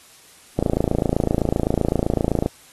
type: click train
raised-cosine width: 2 ms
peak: -5 dBFS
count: 53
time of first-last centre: 0.59-2.461 s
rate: 27.8 Hz
effects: white hiss -49 dBFS RMS until 2.72 s + AAC 32 kbps